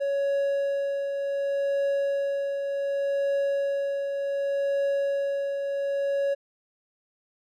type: tone with tremolo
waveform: triangle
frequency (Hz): 558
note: C#5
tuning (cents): +11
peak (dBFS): -20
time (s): 0-6.35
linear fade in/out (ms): 20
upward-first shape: triangle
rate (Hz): 0.67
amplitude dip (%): 45
effects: none